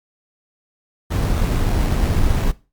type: noise with sample-and-hold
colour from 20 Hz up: brown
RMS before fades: -17 dBFS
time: 1.1-2.52 s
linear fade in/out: 20 ms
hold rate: 4900 Hz
effects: noise-tail reverb RT60 0.3 s tail -19 dB re dry + MP3 96 kbps